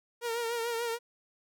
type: tone with vibrato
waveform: sawtooth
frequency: 466.2 Hz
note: A#4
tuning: in tune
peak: -27 dBFS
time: 0.21-0.99 s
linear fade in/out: 50 ms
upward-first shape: triangle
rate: 6.8 Hz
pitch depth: 57 cents each way
effects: none